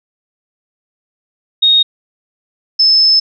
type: tone pair in turn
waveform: sine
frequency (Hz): 3729 / 5237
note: A#7 / E8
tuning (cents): 0 / -12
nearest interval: tritone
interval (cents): 588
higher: second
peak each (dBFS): -6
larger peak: neither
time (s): 1.62-1.83 / 2.79-3.2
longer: second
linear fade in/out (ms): 10
effects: none